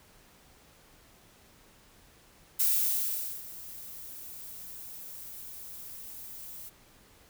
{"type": "noise with ADSR envelope", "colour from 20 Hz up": "violet", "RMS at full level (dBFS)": -25, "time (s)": [2.59, 6.7], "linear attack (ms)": 13, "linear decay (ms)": 810, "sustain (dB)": -19, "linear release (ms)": 21, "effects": ["pink hiss -59 dBFS RMS until 7.29 s"]}